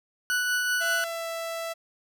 40% pulse tone with tremolo, 1480 Hz, F#6, in tune, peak -22 dBFS, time 0.3-1.04 s, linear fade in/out 0 ms, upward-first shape triangle, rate 5.2 Hz, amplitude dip 30%
sawtooth tone with pitch glide, 672 to 662.4 Hz, E5 to E5, +33 to +8 cents, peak -27 dBFS, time 0.8-1.74 s, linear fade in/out 20 ms, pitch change -25 cents, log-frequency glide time 1-1.27 s
effects none

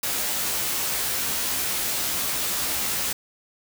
white noise with comb filter, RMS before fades -26 dBFS, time 0.03-3.13 s, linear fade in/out 5 ms, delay 15 ms, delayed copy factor +0.7, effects none

